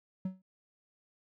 triangle tone with exponential decay, 187.3 Hz, F#3, 21 cents sharp, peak -27 dBFS, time 0.25-0.42 s, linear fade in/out 5 ms, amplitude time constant 35 ms, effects none

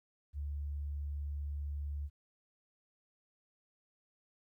sine tone, 72.3 Hz, D2, 27 cents flat, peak -36 dBFS, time 0.33-2.1 s, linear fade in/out 50 ms, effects 13-bit

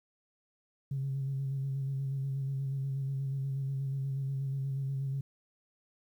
sine tone with vibrato, 136.1 Hz, C#3, 31 cents flat, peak -30 dBFS, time 0.91-5.21 s, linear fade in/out 5 ms, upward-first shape square, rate 8.3 Hz, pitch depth 23 cents each way, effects tanh soft clip ceiling -27 dBFS + 11-bit

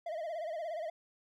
triangle tone with vibrato, 650 Hz, E5, 24 cents flat, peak -34 dBFS, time 0.06-0.9 s, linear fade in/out 5 ms, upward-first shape sine, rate 17 Hz, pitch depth 110 cents each way, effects none

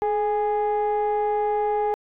sine tone pair together, 424.8 / 825 Hz, G#4 / G#5, +39 / -12 cents, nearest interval major seventh, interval 1149 cents, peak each -21 dBFS, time 0.02-1.94 s, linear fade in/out 0 ms, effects tanh soft clip ceiling -17 dBFS

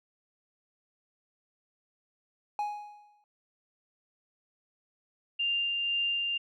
triangle tone with exponential decay, 832 Hz, G#5, 3 cents sharp, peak -25 dBFS, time 2.59-3.24 s, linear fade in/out 1 ms, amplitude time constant 140 ms
sine tone with tremolo, 2794 Hz, F7, in tune, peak -26 dBFS, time 5.39-6.38 s, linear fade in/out 10 ms, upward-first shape sine, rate 2 Hz, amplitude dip 25%
effects none

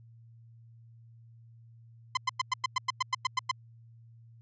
sawtooth tone bursts, 1029 Hz, C6, 29 cents flat, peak -21 dBFS, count 12, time 2.15-3.514 s, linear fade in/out 5 ms, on 22 ms, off 100 ms, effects added 115 Hz sine -52 dBFS peak until 4.41 s + resampled to 16000 Hz

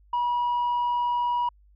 sine tone, 967 Hz, B5, 37 cents flat, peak -20 dBFS, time 0.13-1.49 s, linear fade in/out 5 ms, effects tanh soft clip ceiling -21 dBFS + added 50 Hz sine -54 dBFS peak until 1.75 s

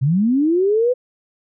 sine linear sweep, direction up, 122.7 to 510 Hz, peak -13 dBFS, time 0.01-0.94 s, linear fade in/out 20 ms, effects none

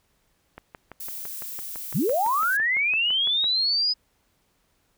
click train, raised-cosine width 0.5 ms, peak -24 dBFS, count 18, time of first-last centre 0.58-3.442 s, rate 5.94 Hz
violet noise, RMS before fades -35 dBFS, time 1-2.57 s, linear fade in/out 5 ms
sine linear sweep, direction up, 105.5 to 5040 Hz, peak -20 dBFS, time 1.94-3.94 s, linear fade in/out 20 ms
effects pink hiss -68 dBFS RMS until 4.97 s

